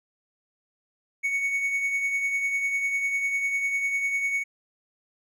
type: tone with tremolo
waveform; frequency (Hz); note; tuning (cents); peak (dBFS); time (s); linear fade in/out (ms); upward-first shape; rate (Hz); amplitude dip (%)
triangle; 2225; C#7; +6; -20; 1.23-4.44; 20; triangle; 10; 50
effects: none

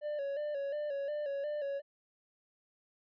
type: tone with vibrato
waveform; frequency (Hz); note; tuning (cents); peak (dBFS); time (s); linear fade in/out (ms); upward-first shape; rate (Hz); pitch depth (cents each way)
triangle; 576; D5; -34; -32; 0.01-1.82; 50; square; 2.8; 57
effects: resampled to 11025 Hz

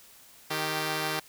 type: tone pair together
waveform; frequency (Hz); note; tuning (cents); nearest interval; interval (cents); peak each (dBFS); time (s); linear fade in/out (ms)
5% pulse; 155.39 / 392; D#3 / G4; -2 / 0; octave + major third; 1602; -20; 0.5-1.2; 10
effects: white hiss -54 dBFS RMS until 1.28 s

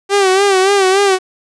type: tone with vibrato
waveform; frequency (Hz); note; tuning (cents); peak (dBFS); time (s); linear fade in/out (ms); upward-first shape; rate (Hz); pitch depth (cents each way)
sawtooth; 388.4; G4; -16; -5; 0.09-1.19; 50; sine; 3.5; 74
effects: resampled to 22050 Hz + 7-bit

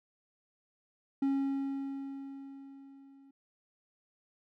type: tone with level ramp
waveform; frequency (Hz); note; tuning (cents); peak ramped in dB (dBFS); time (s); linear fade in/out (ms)
triangle; 273.9; C#4; -21; -24 to -54; 1.22-3.31; 5
effects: none

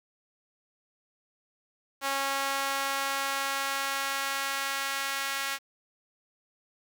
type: tone with high-pass filter sweep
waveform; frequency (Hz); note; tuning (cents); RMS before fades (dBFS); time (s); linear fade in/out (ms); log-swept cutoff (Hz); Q
sawtooth; 274.4; C#4; -17; -31; 2.01-5.59; 50; 910 to 1600; 1.1
effects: 8-bit

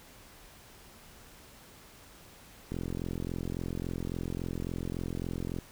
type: click train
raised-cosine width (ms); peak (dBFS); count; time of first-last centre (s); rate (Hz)
3; -22; 126; 2.72-5.587; 43.6
effects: pink hiss -54 dBFS RMS until 5.71 s

